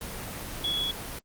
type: tone in noise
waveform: sine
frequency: 3367 Hz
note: G#7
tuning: 23 cents sharp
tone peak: -26 dBFS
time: 0.64-0.91 s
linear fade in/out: 2 ms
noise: pink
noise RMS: -37 dBFS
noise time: 0.01-1.19 s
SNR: +8 dB
effects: Opus 24 kbps